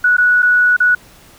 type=tone with dropouts; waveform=sine; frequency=1470 Hz; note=F#6; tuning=12 cents flat; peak=-8 dBFS; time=0.04-0.95 s; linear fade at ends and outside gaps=5 ms; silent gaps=0.168-0.181 / 0.422-0.427 / 0.766-0.802 s; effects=pink hiss -44 dBFS RMS until 1.38 s